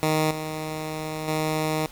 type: tone with level steps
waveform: 10% pulse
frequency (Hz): 155.9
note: D#3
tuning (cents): +4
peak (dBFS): -12 / -21 / -15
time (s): 0.03-1.86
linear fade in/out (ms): 0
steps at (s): 0.31 / 1.28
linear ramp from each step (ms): 2
effects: pink hiss -47 dBFS RMS until 1.91 s